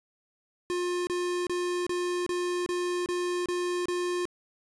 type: tone bursts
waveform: square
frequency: 355.2 Hz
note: F4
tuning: 29 cents sharp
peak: -28 dBFS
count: 9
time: 0.7-4.254 s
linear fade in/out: 0 ms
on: 370 ms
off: 28 ms
effects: resampled to 24000 Hz + 10-bit